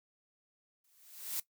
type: noise with exponential growth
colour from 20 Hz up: blue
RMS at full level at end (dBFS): -34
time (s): 0.84-1.4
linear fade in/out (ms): 5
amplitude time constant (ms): 120
effects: noise-tail reverb RT60 0.1 s tail -17 dB re dry